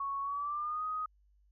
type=tone with pitch glide; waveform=sine; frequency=1108.7 to 1251.7 Hz; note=C#6 to D#6; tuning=0 to +10 cents; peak=-33 dBFS; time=0-1.06 s; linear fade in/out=5 ms; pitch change=+210 cents; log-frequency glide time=0.22-0.84 s; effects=added 50 Hz sine -64 dBFS peak until 1.51 s